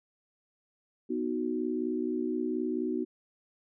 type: chord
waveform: sine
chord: B major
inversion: none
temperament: equal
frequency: 246.9 / 311.1 / 370 Hz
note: B3 / D#4 / F#4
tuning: 0 / 0 / 0 cents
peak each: -33 dBFS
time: 1.09-3.05 s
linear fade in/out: 20 ms
effects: none